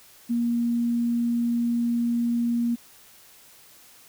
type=tone; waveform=sine; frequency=236.3 Hz; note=A#3; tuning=24 cents sharp; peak=-21 dBFS; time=0.29-2.76 s; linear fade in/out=20 ms; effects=white hiss -52 dBFS RMS until 4.08 s